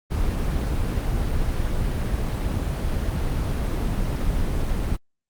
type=noise; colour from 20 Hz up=brown; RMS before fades=-23 dBFS; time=0.1-4.97 s; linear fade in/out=20 ms; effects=Opus 24 kbps